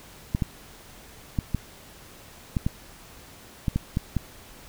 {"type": "clicks", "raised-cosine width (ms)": 5, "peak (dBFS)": -11, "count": 10, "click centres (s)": [0.349, 0.422, 1.388, 1.547, 2.568, 2.665, 3.682, 3.76, 3.971, 4.167], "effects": ["pink hiss -48 dBFS RMS until 4.68 s"]}